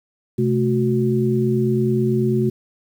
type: tone cluster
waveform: sine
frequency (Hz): 128.5 / 217.7 / 367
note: C3 / A3 / F#4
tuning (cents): -31 / -18 / -14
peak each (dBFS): -20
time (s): 0.38-2.5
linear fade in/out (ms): 10
effects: 8-bit